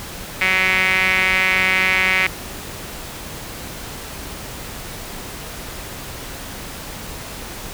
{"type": "tone with band-pass filter", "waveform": "sawtooth", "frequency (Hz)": 187.4, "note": "F#3", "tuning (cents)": 22, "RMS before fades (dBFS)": -17, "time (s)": [0.41, 2.27], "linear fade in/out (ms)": 5, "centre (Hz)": 2200, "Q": 5.6, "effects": ["pink hiss -32 dBFS RMS until 7.73 s"]}